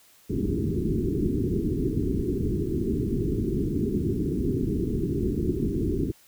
white low-pass noise, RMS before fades -26 dBFS, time 0.29-6.12 s, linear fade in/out 20 ms, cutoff 410 Hz, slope 96 dB/octave, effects white hiss -57 dBFS RMS until 6.27 s

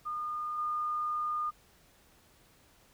sine tone with level steps, 1218 Hz, D#6, 37 cents flat, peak -33 / -30 dBFS, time 0.05-1.51 s, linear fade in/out 20 ms, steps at 0.58 s, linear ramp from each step 5 ms, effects pink hiss -63 dBFS RMS until 2.93 s

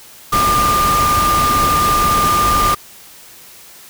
sine tone in noise, 1200 Hz, D6, 37 cents sharp, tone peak -12 dBFS, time 0.32-2.75 s, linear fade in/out 10 ms, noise pink, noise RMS -19 dBFS, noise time 0.32-2.75 s, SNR +4 dB, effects white hiss -40 dBFS RMS until 3.89 s

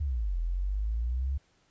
sine exponential two-way sweep, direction down then up, 77.9 to 41.2 to 70.1 Hz, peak -27 dBFS, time 0-1.38 s, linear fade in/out 10 ms, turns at 0.39 s, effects pink hiss -68 dBFS RMS until 1.7 s + resampled to 16000 Hz

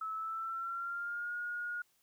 sine tone with pitch glide, 1302 to 1436.3 Hz, E6 to F6, -22 to +48 cents, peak -36 dBFS, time 0.01-1.82 s, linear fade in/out 5 ms, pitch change +170 cents, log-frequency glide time 0.14-1.34 s, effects white hiss -73 dBFS RMS until 2.02 s

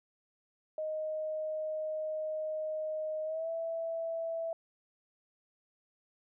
sine tone with pitch glide, 622.3 to 659.3 Hz, D#5 to E5, 0 to 0 cents, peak -33 dBFS, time 0.78-4.53 s, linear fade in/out 2 ms, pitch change +100 cents, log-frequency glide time 3.24-3.49 s, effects none

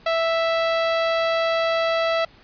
sawtooth tone, 659.3 Hz, E5, in tune, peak -15 dBFS, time 0.06-2.25 s, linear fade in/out 5 ms, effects pink hiss -51 dBFS RMS until 2.43 s + resampled to 11025 Hz

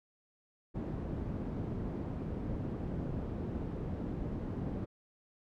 white low-pass noise, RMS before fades -38 dBFS, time 0.74-4.86 s, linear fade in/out 20 ms, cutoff 250 Hz, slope 12 dB/octave, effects none

